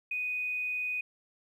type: tone with tanh clipping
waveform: triangle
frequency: 2489 Hz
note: D#7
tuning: in tune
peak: -30 dBFS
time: 0.11-1.01 s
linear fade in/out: 5 ms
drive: 2 dB
effects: none